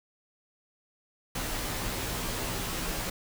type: noise with comb filter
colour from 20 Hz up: pink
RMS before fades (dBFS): -33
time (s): 1.35-3.1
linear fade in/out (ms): 5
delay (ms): 14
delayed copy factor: -0.95
effects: none